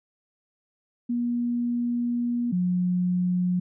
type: tone pair in turn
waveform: sine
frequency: 240 / 179.8 Hz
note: B3 / F#3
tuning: -49 / -49 cents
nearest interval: perfect fourth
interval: 500 cents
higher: first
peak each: -23 / -21 dBFS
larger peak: second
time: 1.09-2.52 / 2.52-3.6 s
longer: first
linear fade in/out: 10 ms
effects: none